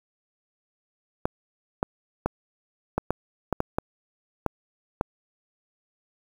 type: clicks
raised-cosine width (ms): 1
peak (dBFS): -9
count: 10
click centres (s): 1.255 / 1.829 / 2.26 / 2.98 / 3.106 / 3.527 / 3.604 / 3.785 / 4.463 / 5.011
effects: 7-bit